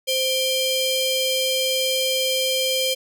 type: ring-modulated tone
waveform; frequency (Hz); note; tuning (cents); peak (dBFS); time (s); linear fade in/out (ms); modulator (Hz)
sawtooth; 1841; A#6; -22; -13; 0.07-2.95; 20; 1320
effects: none